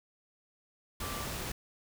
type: tone in noise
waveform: sine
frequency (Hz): 1168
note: D6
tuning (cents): -10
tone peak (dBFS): -42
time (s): 1.02-1.25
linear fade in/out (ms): 5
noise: pink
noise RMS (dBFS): -38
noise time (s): 1-1.52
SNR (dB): -7
effects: none